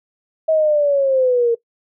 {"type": "linear sweep", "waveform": "sine", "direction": "down", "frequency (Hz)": [642, 459.3], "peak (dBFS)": -12, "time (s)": [0.48, 1.55], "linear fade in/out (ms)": 10, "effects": ["noise-tail reverb RT60 0.1 s tail -19 dB re dry"]}